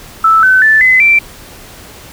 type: tone with pitch steps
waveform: sine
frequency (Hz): 1316 / 1520.4 / 1756.6 / 2030 / 2345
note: E6 / F#6 / A6 / B6 / D7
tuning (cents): -3 / +47 / -3 / +47 / -3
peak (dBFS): -4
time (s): 0.24-1.19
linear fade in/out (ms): 5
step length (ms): 190
effects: pink hiss -34 dBFS RMS until 2.12 s